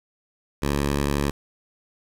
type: tone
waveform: 10% pulse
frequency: 71.1 Hz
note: C#2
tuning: 45 cents sharp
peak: -13 dBFS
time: 0.62-1.31 s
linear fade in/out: 10 ms
effects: resampled to 32000 Hz + 7-bit